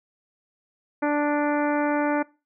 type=harmonic tone; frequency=293.7 Hz; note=D4; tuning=in tune; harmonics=1 / 2 / 3 / 4 / 5 / 6 / 7 / 8; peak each=-23 / -26 / -28 / -35 / -32 / -37 / -38 / -42 dBFS; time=1.02-2.23 s; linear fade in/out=10 ms; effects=noise-tail reverb RT60 0.3 s tail -22 dB re dry